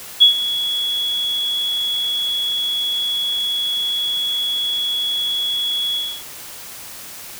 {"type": "tone with ADSR envelope", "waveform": "sine", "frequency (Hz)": 3362, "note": "G#7", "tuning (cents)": 20, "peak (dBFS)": -4, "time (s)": [0.2, 6.24], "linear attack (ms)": 22, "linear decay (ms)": 110, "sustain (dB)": -14, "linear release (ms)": 290, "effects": ["white hiss -35 dBFS RMS until 7.39 s"]}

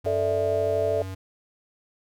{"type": "tone", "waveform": "square", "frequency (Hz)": 94.7, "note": "F#2", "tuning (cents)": 41, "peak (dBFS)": -33, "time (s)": [0.04, 1.15], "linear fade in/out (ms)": 10}
{"type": "chord", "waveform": "sine", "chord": "A suspended fourth", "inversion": "none", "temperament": "equal", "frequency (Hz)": [440, 587.3, 659.3], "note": ["A4", "D5", "E5"], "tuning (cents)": [0, 0, 0], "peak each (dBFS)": -26, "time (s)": [0.06, 1.02], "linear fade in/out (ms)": 2}
{"effects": []}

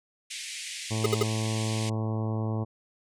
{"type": "band-pass noise", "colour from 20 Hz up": "pink", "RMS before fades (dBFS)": -38, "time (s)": [0.3, 1.9], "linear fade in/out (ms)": 10, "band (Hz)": [2000, 9800], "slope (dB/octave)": 48}
{"type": "harmonic tone", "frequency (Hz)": 110, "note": "A2", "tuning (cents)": 0, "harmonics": [1, 2, 3, 4, 5, 6, 7, 8, 9, 10], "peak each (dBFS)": [-28, -34, -38, -40, -42, -44, -45, -46, -47, -48], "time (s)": [0.9, 2.65], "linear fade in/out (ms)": 20}
{"type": "tone bursts", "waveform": "square", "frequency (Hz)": 415.3, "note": "G#4", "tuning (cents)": 0, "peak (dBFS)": -21, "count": 3, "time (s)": [1.04, 1.229], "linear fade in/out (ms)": 5, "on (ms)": 21, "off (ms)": 63}
{"effects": []}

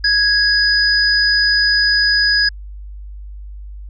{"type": "tone pair together", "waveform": "sine", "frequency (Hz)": [1661.2, 4975], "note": ["G#6", "D#8"], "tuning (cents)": [0, -1], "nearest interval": "octave + perfect fifth", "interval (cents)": 1899, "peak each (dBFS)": -14, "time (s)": [0.04, 2.49], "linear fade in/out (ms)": 5, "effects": ["added 50 Hz sine -29 dBFS peak until 3.89 s"]}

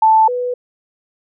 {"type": "tone pair in turn", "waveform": "sine", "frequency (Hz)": [880, 493.9], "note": ["A5", "B4"], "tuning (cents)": [0, 0], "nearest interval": "minor seventh", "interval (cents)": 1000, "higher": "first", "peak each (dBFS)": [-7, -17], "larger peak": "first", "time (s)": [[0.02, 0.28], [0.28, 0.54]], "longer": "neither", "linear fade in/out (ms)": 5, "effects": []}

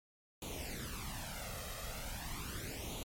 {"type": "noise with flanger", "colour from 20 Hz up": "pink", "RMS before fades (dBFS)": -43, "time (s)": [0.42, 3.03], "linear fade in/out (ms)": 2, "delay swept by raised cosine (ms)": [0.29, 1.59], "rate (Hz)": 0.39, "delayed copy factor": 0.75, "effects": ["MP3 64 kbps"]}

